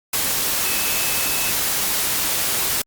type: tone in noise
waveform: sine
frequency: 2596 Hz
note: E7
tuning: 27 cents flat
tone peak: -29 dBFS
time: 0.65-1.51 s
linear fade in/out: 5 ms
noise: white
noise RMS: -21 dBFS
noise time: 0.13-2.82 s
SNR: -11 dB
effects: Opus 48 kbps